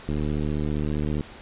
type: click train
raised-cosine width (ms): 3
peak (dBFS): -15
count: 85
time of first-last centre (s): 0.09-1.209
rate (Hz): 75.1
effects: pink hiss -44 dBFS RMS until 1.41 s + resampled to 8000 Hz